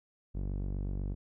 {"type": "tone with low-pass filter", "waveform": "sawtooth", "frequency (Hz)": 48.08, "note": "G1", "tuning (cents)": -33, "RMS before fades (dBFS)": -35, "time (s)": [0.34, 1.15], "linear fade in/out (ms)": 20, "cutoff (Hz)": 340, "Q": 0.65, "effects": []}